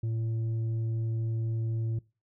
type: tone with tanh clipping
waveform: sine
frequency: 113 Hz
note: A2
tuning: 47 cents sharp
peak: -29 dBFS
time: 0.03-1.99 s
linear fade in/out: 5 ms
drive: 5 dB
effects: noise-tail reverb RT60 0.3 s tail -22 dB re dry